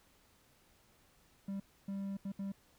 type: tone bursts at uneven times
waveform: triangle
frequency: 196.7 Hz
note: G3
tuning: 6 cents sharp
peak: -35 dBFS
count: 4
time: 1.48-1.6 / 1.88-2.17 / 2.25-2.32 / 2.39-2.52 s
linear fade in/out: 5 ms
effects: pink hiss -68 dBFS RMS until 2.78 s